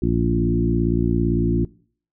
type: harmonic tone with a mistuned harmonic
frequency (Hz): 57.7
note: A#1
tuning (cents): -17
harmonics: 1 / 2 / 3 / 4 / 5 / 6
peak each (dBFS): -24 / -24 / -24 / -24 / -24 / -24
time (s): 0.02-1.65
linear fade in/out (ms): 5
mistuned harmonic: 2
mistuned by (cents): -15
effects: noise-tail reverb RT60 0.5 s tail -22 dB re dry